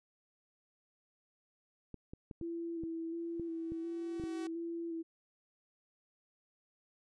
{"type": "clicks", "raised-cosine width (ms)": 3, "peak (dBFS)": -32, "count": 9, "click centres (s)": [1.943, 2.135, 2.312, 2.413, 2.836, 3.397, 3.72, 4.198, 4.238]}
{"type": "tone with vibrato", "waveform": "sine", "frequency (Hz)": 332.5, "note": "E4", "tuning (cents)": 15, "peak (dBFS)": -37, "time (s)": [2.41, 5.03], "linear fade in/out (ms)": 20, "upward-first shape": "square", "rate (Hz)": 1.4, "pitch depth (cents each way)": 20}
{"type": "tone with exponential growth", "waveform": "sawtooth", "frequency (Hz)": 377.5, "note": "F#4", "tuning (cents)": 35, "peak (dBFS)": -39, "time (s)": [3.18, 4.47], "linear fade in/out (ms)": 2, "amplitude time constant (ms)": 280}
{"effects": ["resampled to 22050 Hz"]}